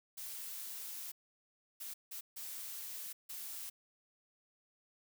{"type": "noise bursts at uneven times", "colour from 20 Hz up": "blue", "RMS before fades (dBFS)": -45, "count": 5, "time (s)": [[0.17, 1.12], [1.8, 1.94], [2.11, 2.21], [2.36, 3.13], [3.29, 3.7]], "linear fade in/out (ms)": 10, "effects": []}